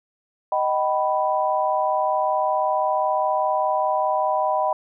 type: chord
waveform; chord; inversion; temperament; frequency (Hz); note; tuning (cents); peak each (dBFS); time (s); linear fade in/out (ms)
sine; Eb augmented; none; equal with one note detuned; 622.3 / 767.4 / 987.8; Eb5 / G5 / B5; 0 / -37 / 0; -23; 0.52-4.73; 2
effects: none